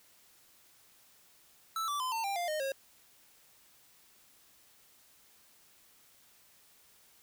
square tone with pitch steps, 1318.5 / 1161.2 / 1022.6 / 900.6 / 793.1 / 698.5 / 615.1 / 541.7 Hz, E6 / D6 / C6 / A5 / G5 / F5 / D#5 / C#5, 0 / -20 / -40 / +40 / +20 / 0 / -20 / -40 cents, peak -33 dBFS, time 1.76-2.72 s, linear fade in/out 2 ms, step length 120 ms, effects white hiss -63 dBFS RMS until 7.22 s

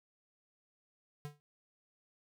square tone with exponential decay, 146.83 Hz, D3, in tune, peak -38 dBFS, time 1.25-1.4 s, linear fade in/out 0 ms, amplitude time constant 32 ms, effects none

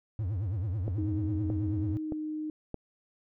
triangle tone with vibrato, 98.4 Hz, G2, 7 cents sharp, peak -27 dBFS, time 0.19-1.97 s, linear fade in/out 0 ms, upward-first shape triangle, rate 9.2 Hz, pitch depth 300 cents each way
click train, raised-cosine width 2 ms, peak -22 dBFS, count 4, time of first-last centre 0.88-2.743 s, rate 1.61 Hz
sine tone with pitch glide, 311.9 to 307.8 Hz, D#4 to D#4, +4 to -19 cents, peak -32 dBFS, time 0.98-2.5 s, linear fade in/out 2 ms, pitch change -23 cents, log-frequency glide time 2.01-2.15 s
effects none

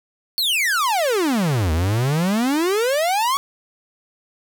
45% pulse exponential two-way sweep, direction down then up, 4515 to 76.2 to 1140 Hz, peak -17 dBFS, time 0.38-3.37 s, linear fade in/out 0 ms, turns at 1.72 s, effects none

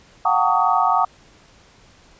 sine tone cluster, 723 / 766 / 905 / 1134 / 1250 Hz, F#5 / G5 / A5 / C#6 / D#6, -40 / -40 / +48 / +39 / +8 cents, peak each -21 dBFS, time 0.25-1.05 s, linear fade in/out 5 ms, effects pink hiss -51 dBFS RMS until 2.19 s + resampled to 16000 Hz

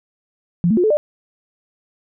sine tone with pitch steps, 173.2 / 221.5 / 357 / 433.7 / 597 Hz, F3 / A3 / F4 / A4 / D5, -14 / +12 / +38 / -25 / +28 cents, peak -12 dBFS, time 0.64-0.97 s, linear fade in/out 0 ms, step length 66 ms, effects none

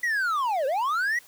triangle linear two-way sweep, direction down then up, 1975.5 to 506 to 1975.5 Hz, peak -21 dBFS, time 0.03-1.19 s, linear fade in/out 5 ms, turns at 0.66 s, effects white hiss -53 dBFS RMS until 1.27 s

